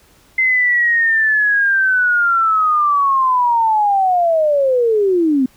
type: linear sweep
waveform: sine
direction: down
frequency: 2072 to 249.7 Hz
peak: -11 dBFS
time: 0.38-5.46 s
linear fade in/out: 5 ms
effects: pink hiss -51 dBFS RMS until 5.56 s